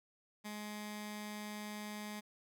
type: tone with notch filter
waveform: 15% pulse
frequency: 210 Hz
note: G#3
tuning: 19 cents sharp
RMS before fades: -45 dBFS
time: 0.44-2.21 s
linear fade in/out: 20 ms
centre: 490 Hz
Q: 0.7
effects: none